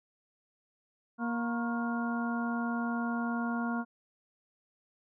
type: harmonic tone with a mistuned harmonic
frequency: 235.2 Hz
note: A#3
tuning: 16 cents sharp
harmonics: 1 / 2 / 3 / 4 / 5 / 6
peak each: -31 / -46 / -40 / -43 / -42 / -39 dBFS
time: 1.18-3.85 s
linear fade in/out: 50 ms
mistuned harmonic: 5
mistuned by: -120 cents
effects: none